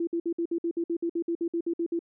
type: tone bursts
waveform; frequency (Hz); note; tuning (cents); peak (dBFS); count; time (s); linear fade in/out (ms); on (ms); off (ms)
sine; 337.7; E4; +42; -25; 16; 0-1.992; 5; 72; 56
effects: none